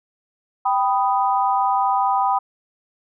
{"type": "chord", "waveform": "sine", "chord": "G augmented", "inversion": "none", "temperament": "equal with one note detuned", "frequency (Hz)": [784, 991.2, 1244.5], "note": ["G5", "B5", "D#6"], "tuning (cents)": [0, 6, 0], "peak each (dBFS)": [-19, -20, -24], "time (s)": [0.65, 2.39], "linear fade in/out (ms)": 10, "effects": []}